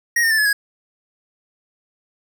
square tone with pitch steps, 1880 / 1821.2 / 1764.3 / 1709.1 / 1655.7 Hz, A#6 / A#6 / A6 / G#6 / G#6, +14 / -41 / +4 / +49 / -6 cents, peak -15 dBFS, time 0.16-0.53 s, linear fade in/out 5 ms, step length 74 ms, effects none

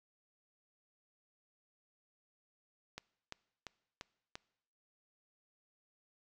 click train, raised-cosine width 0.2 ms, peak -26 dBFS, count 5, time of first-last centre 2.98-4.355 s, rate 2.91 Hz, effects noise-tail reverb RT60 0.8 s tail -23 dB re dry

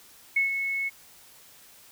sine tone with ADSR envelope, 2196 Hz, C#7, 17 cents flat, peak -19 dBFS, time 0.36-0.9 s, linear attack 7 ms, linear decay 130 ms, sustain -7 dB, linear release 24 ms, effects white hiss -53 dBFS RMS until 1.91 s

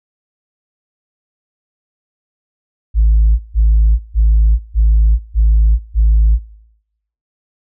sine tone bursts, 54 Hz, A1, 32 cents flat, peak -5 dBFS, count 6, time 2.94-6.39 s, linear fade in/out 50 ms, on 450 ms, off 150 ms, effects noise-tail reverb RT60 0.9 s tail -23 dB re dry + tanh soft clip ceiling -4 dBFS

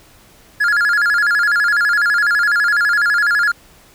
triangle tone with vibrato, 1539 Hz, G6, 32 cents flat, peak -10 dBFS, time 0.6-3.52 s, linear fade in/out 10 ms, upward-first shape square, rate 12 Hz, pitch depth 160 cents each way, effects pink hiss -47 dBFS RMS until 3.94 s

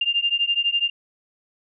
sine beating tone pair, 2794 / 2806 Hz, F7 / F7, 0 / +8 cents, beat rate 12 Hz, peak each -22 dBFS, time 0.01-0.9 s, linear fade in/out 5 ms, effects none

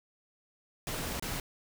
pink noise with dropouts, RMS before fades -36 dBFS, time 0.87-1.4 s, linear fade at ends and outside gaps 1 ms, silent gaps 1.197-1.224 s, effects none

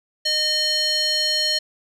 square tone with band-pass filter, 612 Hz, D#5, 29 cents flat, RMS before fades -21 dBFS, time 0.25-1.59 s, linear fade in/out 10 ms, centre 4300 Hz, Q 3.5, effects none

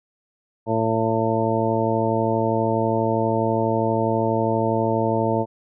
harmonic tone, 112.3 Hz, A2, 36 cents sharp, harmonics 1 / 2 / 3 / 4 / 5 / 6 / 8, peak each -26 / -26 / -26 / -26 / -26 / -26 / -26 dBFS, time 0.66-5.46 s, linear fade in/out 50 ms, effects none

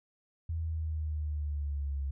sine exponential sweep, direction down, 82.41 to 68.4 Hz, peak -31 dBFS, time 0.49-2.11 s, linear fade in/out 5 ms, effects none

